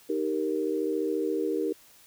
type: chord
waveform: sine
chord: Eb major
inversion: none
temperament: equal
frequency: 311.1 / 392 / 466.2 Hz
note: Eb4 / G4 / Bb4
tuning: 0 / 0 / 0 cents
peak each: -30 / -30 / -30 dBFS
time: 0.09-1.73 s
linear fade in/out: 10 ms
effects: white hiss -56 dBFS RMS until 2.06 s